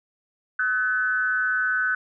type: tone with amplitude modulation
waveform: sine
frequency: 1505 Hz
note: F#6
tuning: 29 cents sharp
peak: -17 dBFS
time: 0.59-1.95 s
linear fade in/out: 5 ms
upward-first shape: sine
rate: 220 Hz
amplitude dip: 75%
effects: none